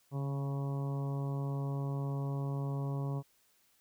harmonic tone with a mistuned harmonic, 138.6 Hz, C#3, in tune, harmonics 1 / 2 / 3 / 4 / 5 / 6 / 7 / 8, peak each -33 / -44 / -46 / -49 / -51 / -55 / -51 / -53 dBFS, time 0.11-3.23 s, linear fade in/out 50 ms, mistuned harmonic 1, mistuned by +21 cents, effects white hiss -70 dBFS RMS until 3.8 s

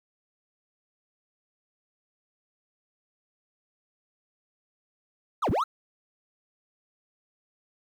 triangle linear two-way sweep, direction down then up, 1396.9 to 49 to 1396.9 Hz, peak -21 dBFS, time 5.42-5.64 s, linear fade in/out 10 ms, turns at 5.5 s, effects 10-bit

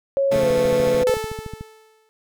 sine tone with pitch glide, 550 to 501.4 Hz, C#5 to B4, -14 to +26 cents, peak -16 dBFS, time 0.17-1.14 s, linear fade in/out 0 ms, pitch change -160 cents, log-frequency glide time 0.37-0.49 s
15% pulse chord, Db augmented, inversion none, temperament equal, 138.59 / 174.61 / 220 Hz, Db3 / F3 / A3, 0 / 0 / 0 cents, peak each -21 / -24 / -19 dBFS, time 0.31-1.04 s, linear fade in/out 10 ms
click train, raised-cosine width 5 ms, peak -20 dBFS, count 18, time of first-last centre 0.36-1.61 s, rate 13.6 Hz
sawtooth tone with exponential decay, 437.9 Hz, A4, 8 cents flat, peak -16 dBFS, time 1.07-2.09 s, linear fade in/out 0 ms, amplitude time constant 220 ms
effects none

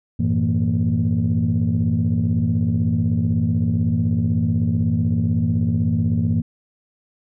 sine tone cluster, 95 / 111 / 164.3 / 231.6 Hz, F#2 / A2 / E3 / A#3, +46 / +16 / -5 / -11 cents, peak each -21 dBFS, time 0.19-6.42 s, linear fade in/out 10 ms, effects tanh soft clip ceiling -10 dBFS

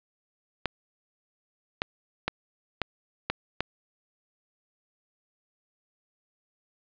clicks, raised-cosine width 0.3 ms, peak -10 dBFS, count 6, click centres 0.657 / 1.819 / 2.28 / 2.817 / 3.3 / 3.606 s, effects resampled to 11025 Hz + 8-bit

